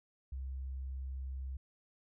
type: tone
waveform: sine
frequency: 66 Hz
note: C2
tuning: 16 cents sharp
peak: -38 dBFS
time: 0.32-1.57 s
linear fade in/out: 5 ms
effects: none